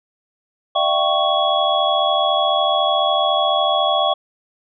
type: tone cluster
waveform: sine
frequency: 606 / 680 / 770 / 1112 / 3351 Hz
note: D#5 / F5 / G5 / C#6 / G#7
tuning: -46 / -46 / -31 / +5 / +15 cents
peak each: -21 dBFS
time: 0.75-4.14 s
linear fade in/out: 10 ms
effects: none